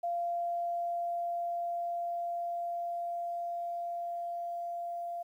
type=tone with level ramp; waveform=sine; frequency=691 Hz; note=F5; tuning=19 cents flat; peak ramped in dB=-30 to -35 dBFS; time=0.03-5.23 s; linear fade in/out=10 ms; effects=11-bit